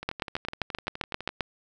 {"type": "two click trains", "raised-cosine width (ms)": 0.3, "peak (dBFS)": [-20, -11], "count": [16, 11], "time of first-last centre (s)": [[0.03, 1.291], [0.09, 1.408]], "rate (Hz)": [11.9, 7.59], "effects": []}